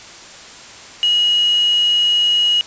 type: tone with quantisation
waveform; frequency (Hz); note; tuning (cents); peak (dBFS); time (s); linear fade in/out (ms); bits
sine; 2900; F#7; -35; -12; 1.03-2.61; 0; 4
effects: white hiss -37 dBFS RMS until 2.66 s + resampled to 16000 Hz